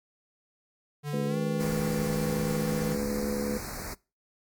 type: tone with pitch glide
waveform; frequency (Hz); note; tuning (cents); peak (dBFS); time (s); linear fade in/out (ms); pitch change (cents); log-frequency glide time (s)
square; 146.83 to 158.28; D3 to D#3; 0 to +30; -31; 1.03-2.97; 50; +130; 1.27-1.37
type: harmonic tone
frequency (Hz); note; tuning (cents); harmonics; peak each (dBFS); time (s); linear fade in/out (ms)
71; C#2; +42; 3 / 4 / 5 / 6 / 7; -30 / -39 / -41 / -39 / -32; 1.13-3.58; 5
type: band-stop noise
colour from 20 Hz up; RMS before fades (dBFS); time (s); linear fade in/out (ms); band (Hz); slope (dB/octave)
pink; -37; 1.59-3.95; 20; 2400 to 4100; 96
effects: noise-tail reverb RT60 0.3 s tail -23 dB re dry + MP3 96 kbps